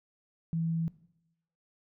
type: tone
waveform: sine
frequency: 164.4 Hz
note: E3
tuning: 4 cents flat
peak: -28 dBFS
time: 0.53-0.88 s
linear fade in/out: 0 ms
effects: noise-tail reverb RT60 0.8 s tail -18 dB re dry